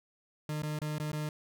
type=tone with dropouts; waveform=40% pulse; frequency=151.6 Hz; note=D#3; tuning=45 cents flat; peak=-32 dBFS; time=0.49-1.29 s; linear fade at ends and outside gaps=2 ms; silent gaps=0.622-0.632 / 0.789-0.816 / 0.984-0.999 / 1.118-1.13 s; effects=none